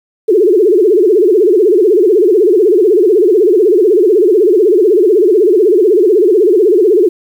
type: tone with vibrato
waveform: sine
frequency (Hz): 392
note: G4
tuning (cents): 0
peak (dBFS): -5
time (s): 0.28-7.09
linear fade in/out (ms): 10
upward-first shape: sine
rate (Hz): 16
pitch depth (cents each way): 240
effects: 7-bit